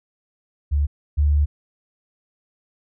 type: tone pair in turn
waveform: sine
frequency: 72.4 / 73.33 Hz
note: D2 / D2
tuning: -24 / -2 cents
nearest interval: unison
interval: 22 cents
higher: second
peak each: -16 / -14 dBFS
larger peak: second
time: 0.71-0.87 / 1.17-1.46 s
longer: second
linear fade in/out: 20 ms
effects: none